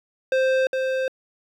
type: tone with echo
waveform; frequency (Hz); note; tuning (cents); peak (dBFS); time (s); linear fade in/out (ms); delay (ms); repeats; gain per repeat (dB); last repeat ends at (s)
square; 523.3; C5; 0; -18; 0.32-0.67; 2; 410; 1; -4; 1.08
effects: low-pass 3000 Hz 12 dB/octave + 9-bit